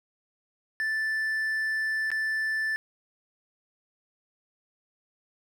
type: tone with dropouts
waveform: triangle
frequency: 1760 Hz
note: A6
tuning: in tune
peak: -24 dBFS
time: 0.8-2.76 s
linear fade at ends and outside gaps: 0 ms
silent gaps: 2.104-2.116 s
effects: none